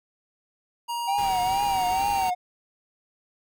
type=tone with pitch glide; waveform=square; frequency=945 to 923.4 Hz; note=A#5 to A#5; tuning=+23 to -17 cents; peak=-28 dBFS; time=0.88-2.31 s; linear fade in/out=20 ms; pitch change=-40 cents; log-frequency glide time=1.73-2.01 s
type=tone with vibrato; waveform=triangle; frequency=769 Hz; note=G5; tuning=33 cents flat; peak=-21 dBFS; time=1.07-2.35 s; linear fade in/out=20 ms; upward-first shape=triangle; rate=2.2 Hz; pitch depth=120 cents each way
type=noise; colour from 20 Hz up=pink; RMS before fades=-38 dBFS; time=1.18-2.3 s; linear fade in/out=2 ms
effects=none